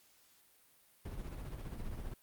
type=noise with tremolo; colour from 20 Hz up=brown; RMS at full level=-41 dBFS; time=1.05-2.14 s; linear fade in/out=5 ms; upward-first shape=sine; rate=15 Hz; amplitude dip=45%; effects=white hiss -67 dBFS RMS until 2.22 s + Opus 48 kbps